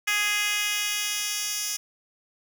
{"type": "tone with high-pass filter sweep", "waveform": "10% pulse", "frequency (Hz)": 415.3, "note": "G#4", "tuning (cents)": 0, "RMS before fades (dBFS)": -27, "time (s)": [0.07, 1.77], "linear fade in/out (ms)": 10, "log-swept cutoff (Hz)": [2100, 4900], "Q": 1.4, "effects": []}